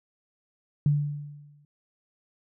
sine tone with exponential decay, 146.1 Hz, D3, 9 cents flat, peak -17 dBFS, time 0.86-1.65 s, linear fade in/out 2 ms, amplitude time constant 170 ms, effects none

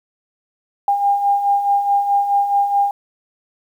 sine beating tone pair, 801 / 805.7 Hz, G5 / G5, +37 / +47 cents, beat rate 4.7 Hz, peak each -22 / -14 dBFS, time 0.88-2.91 s, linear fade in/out 2 ms, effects 8-bit

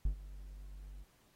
triangle tone with ADSR envelope, 48.45 Hz, G1, 20 cents flat, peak -25 dBFS, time 0.05-1.05 s, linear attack 4 ms, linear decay 95 ms, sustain -19 dB, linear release 35 ms, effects pink hiss -70 dBFS RMS until 1.35 s + AAC 48 kbps

